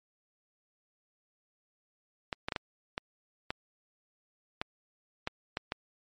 clicks, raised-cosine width 0.3 ms, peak -16 dBFS, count 10, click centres 2.328 / 2.485 / 2.522 / 2.562 / 2.979 / 3.505 / 4.615 / 5.274 / 5.571 / 5.721 s, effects MP3 48 kbps

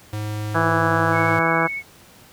square tone with pitch glide, 106.1 to 106.84 Hz, G#2 to G#2, +38 to +50 cents, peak -25 dBFS, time 0.13-1.39 s, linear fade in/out 0 ms, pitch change +12 cents, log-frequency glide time 1.06-1.21 s
harmonic tone, 164.81 Hz, E3, in tune, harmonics 1 / 2 / 3 / 4 / 5 / 6 / 7 / 8 / 9 / 10, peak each -26 / -26 / -26 / -26 / -26 / -26 / -26 / -26 / -26 / -26 dBFS, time 0.54-1.68 s, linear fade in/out 20 ms
sine tone with vibrato, 2209 Hz, C#7, 7 cents flat, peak -25 dBFS, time 1.12-1.83 s, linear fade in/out 50 ms, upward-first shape sine, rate 14 Hz, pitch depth 12 cents each way
effects pink hiss -48 dBFS RMS until 2.32 s + high-pass 60 Hz 12 dB/octave

